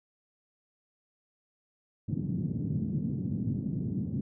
pink band-pass noise, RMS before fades -32 dBFS, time 2.08-4.21 s, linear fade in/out 5 ms, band 120 to 240 Hz, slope 24 dB/octave, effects none

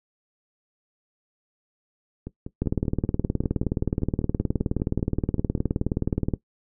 two click trains, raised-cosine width 3 ms, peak -20 / -10 dBFS, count 18 / 72, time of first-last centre 2.27-5.577 / 2.62-6.337 s, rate 5.14 / 19.1 Hz, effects noise-tail reverb RT60 0.1 s tail -17 dB re dry

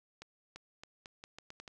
accelerating click train, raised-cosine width 0.2 ms, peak -30 dBFS, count 9, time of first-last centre 0.22-1.678 s, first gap 340 ms, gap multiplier 0.81, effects none

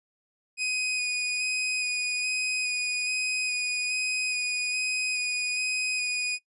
sawtooth tone with vibrato, 2489 Hz, D#7, in tune, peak -23 dBFS, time 0.57-6.39 s, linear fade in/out 50 ms, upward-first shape square, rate 1.2 Hz, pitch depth 12 cents each way, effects noise-tail reverb RT60 0.1 s tail -22 dB re dry + resampled to 24000 Hz

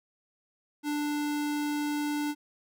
square tone, 294.8 Hz, D4, 7 cents sharp, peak -29 dBFS, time 0.83-2.35 s, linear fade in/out 50 ms, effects none

